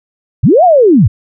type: linear two-way sweep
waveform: sine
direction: up then down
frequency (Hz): 77.1 to 752 to 77.1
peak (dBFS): -3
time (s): 0.43-1.08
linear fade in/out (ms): 10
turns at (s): 0.64
effects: none